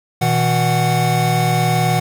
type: tone cluster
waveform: square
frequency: 122.1 / 161.4 / 739 Hz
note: B2 / E3 / F#5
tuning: -19 / -36 / -2 cents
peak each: -19 dBFS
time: 0.21-2 s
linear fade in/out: 10 ms
effects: none